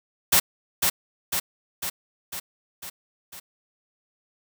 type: noise with echo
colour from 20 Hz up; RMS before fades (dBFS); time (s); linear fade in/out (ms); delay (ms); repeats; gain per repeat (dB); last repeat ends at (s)
white; -17; 0.32-0.4; 10; 500; 6; -4; 3.4
effects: none